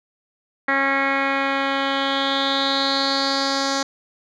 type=tone with low-pass filter sweep; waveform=10% pulse; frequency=273.6 Hz; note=C#4; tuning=23 cents flat; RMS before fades=-21 dBFS; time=0.68-3.83 s; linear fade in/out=5 ms; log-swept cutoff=2000 to 5600 Hz; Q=5.5; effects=none